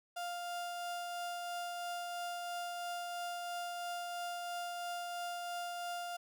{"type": "tone with tremolo", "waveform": "35% pulse", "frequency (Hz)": 700, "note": "F5", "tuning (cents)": 4, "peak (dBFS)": -36, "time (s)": [0.16, 6.17], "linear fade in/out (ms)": 10, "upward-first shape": "triangle", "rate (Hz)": 3, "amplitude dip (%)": 25, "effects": []}